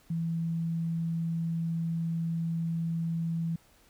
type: tone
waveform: sine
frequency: 165.6 Hz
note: E3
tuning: 8 cents sharp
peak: -28 dBFS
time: 0.1-3.56 s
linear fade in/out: 5 ms
effects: pink hiss -62 dBFS RMS until 3.89 s